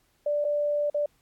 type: tone with dropouts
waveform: sine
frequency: 587.3 Hz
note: D5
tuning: in tune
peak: -23 dBFS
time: 0.26-1.06 s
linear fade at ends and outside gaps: 5 ms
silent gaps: 0.444-0.448 / 0.9-0.944 s
effects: pink hiss -68 dBFS RMS until 1.21 s + AAC 64 kbps